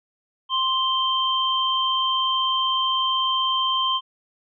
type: tone pair together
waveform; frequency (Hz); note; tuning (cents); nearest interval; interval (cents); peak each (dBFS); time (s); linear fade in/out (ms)
sine; 1046.5 / 3136; C6 / G7; 0 / 0; octave + perfect fifth; 1900; -22; 0.49-4.01; 50
effects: none